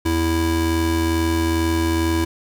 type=tone pair together; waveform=square; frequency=82.3 / 329.2 Hz; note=E2 / E4; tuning=-2 / -2 cents; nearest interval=2 octaves; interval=2400 cents; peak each=-22 / -20 dBFS; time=0.05-2.25 s; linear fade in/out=10 ms; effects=none